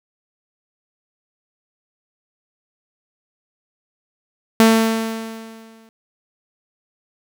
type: tone with exponential decay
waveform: sawtooth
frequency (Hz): 224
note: A3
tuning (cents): +31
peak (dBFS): -4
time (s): 4.6-5.89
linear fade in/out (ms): 0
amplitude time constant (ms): 280
effects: none